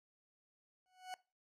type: tone with exponential growth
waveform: 40% pulse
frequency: 740 Hz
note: F#5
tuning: in tune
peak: -39 dBFS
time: 0.86-1.14 s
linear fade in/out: 0 ms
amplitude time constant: 59 ms
effects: noise-tail reverb RT60 0.3 s tail -21 dB re dry + low-pass 10000 Hz 12 dB/octave